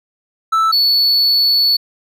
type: tone pair in turn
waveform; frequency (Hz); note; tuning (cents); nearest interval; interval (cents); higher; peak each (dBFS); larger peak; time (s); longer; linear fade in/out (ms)
triangle; 1318.5 / 4435; E6 / C#8; 0 / 0; octave + major sixth; 2100; second; -9; neither; 0.52-0.72 / 0.72-1.77; second; 10
effects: none